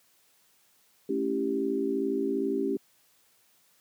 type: chord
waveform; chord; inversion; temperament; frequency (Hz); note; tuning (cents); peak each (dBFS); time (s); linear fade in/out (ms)
sine; A dominant seventh; none; equal; 220 / 277.2 / 329.6 / 392; A3 / C#4 / E4 / G4; 0 / 0 / 0 / 0; -35 / -30 / -35 / -29; 1.09-2.77; 5
effects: white hiss -65 dBFS RMS until 3.8 s + high-pass 100 Hz 12 dB/octave